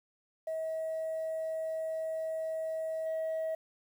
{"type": "tone with level steps", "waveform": "sine", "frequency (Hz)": 641, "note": "E5", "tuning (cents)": -49, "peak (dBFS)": [-31, -29], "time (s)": [0.47, 3.55], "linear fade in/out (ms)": 5, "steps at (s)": 3.06, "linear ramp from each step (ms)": 2, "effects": ["tanh soft clip ceiling -30 dBFS", "10-bit"]}